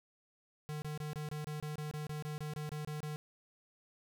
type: tone bursts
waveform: square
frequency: 151.1 Hz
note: D3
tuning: 50 cents sharp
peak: -39 dBFS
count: 16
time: 0.69-3.16 s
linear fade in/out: 0 ms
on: 130 ms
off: 26 ms
effects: none